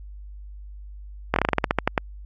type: slowing click train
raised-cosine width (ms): 0.5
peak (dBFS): -3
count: 13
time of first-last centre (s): 1.34-1.978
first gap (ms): 22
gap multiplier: 1.15
effects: added 50 Hz sine -37 dBFS peak until 2.25 s + AAC 48 kbps